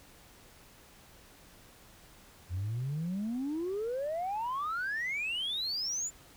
sine exponential sweep, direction up, 85.1 to 7280 Hz, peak -30 dBFS, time 2.49-6.11 s, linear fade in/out 50 ms, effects tanh soft clip ceiling -29 dBFS + pink hiss -57 dBFS RMS until 6.36 s

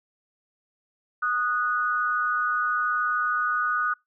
sine tone pair together, 1234 / 1473 Hz, D#6 / F#6, -15 / -8 cents, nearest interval minor third, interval 307 cents, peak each -25 dBFS, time 1.22-3.94 s, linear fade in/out 10 ms, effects noise-tail reverb RT60 0.2 s tail -25 dB re dry

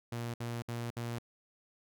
sawtooth tone bursts, 118.1 Hz, A#2, 23 cents sharp, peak -32 dBFS, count 4, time 0.12-1.186 s, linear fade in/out 5 ms, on 220 ms, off 62 ms, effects none

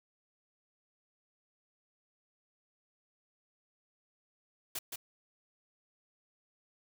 white noise with echo, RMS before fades -38 dBFS, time 4.75-4.79 s, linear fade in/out 5 ms, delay 170 ms, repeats 1, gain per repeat -3 dB, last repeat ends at 4.96 s, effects none

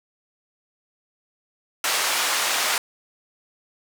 pink band-pass noise, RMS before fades -23 dBFS, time 1.84-2.78 s, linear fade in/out 2 ms, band 950 to 11000 Hz, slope 12 dB/octave, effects none

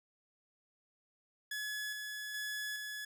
sawtooth tone with tremolo, 1700 Hz, G#6, 40 cents sharp, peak -34 dBFS, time 1.51-3.05 s, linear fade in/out 5 ms, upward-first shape square, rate 1.2 Hz, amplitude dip 30%, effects none

